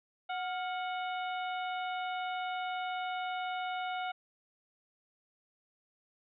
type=harmonic tone with a mistuned harmonic; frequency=736 Hz; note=F#5; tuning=9 cents flat; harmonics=1 / 2 / 3 / 4 / 5; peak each=-35 / -41 / -45 / -47 / -49 dBFS; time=0.29-4.12 s; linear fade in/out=10 ms; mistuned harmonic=2; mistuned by=-79 cents; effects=none